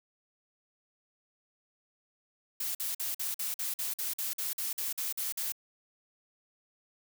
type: noise bursts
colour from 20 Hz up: blue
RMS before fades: -34 dBFS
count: 15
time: 2.6-5.522 s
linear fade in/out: 5 ms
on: 150 ms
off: 48 ms
effects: none